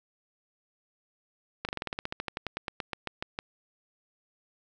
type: slowing click train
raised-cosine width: 0.3 ms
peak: -16 dBFS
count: 21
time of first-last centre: 1.65-3.389 s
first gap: 38 ms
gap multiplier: 1.08
effects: none